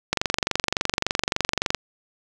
click train, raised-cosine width 0.2 ms, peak -3 dBFS, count 39, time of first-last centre 0.13-1.747 s, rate 23.5 Hz, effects none

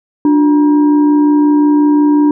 sine tone with frequency modulation, 294.7 Hz, D4, 6 cents sharp, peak -6 dBFS, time 0.25-2.31 s, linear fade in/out 2 ms, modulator 655 Hz, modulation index 0.39, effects none

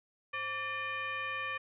sine tone with frequency modulation, 1787 Hz, A6, 26 cents sharp, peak -34 dBFS, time 0.33-1.58 s, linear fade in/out 10 ms, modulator 630 Hz, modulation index 1.4, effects none

